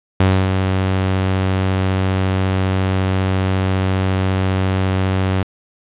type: tone with ADSR envelope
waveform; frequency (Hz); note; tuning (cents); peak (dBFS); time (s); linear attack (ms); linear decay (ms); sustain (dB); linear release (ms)
sawtooth; 94.6; F#2; +39; -6; 0.2-5.43; 5; 270; -5; 4
effects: resampled to 8000 Hz + 7-bit